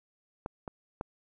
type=clicks; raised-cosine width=1 ms; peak=-21 / -24 / -20 dBFS; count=3; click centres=0.461 / 0.678 / 1.011 s; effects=none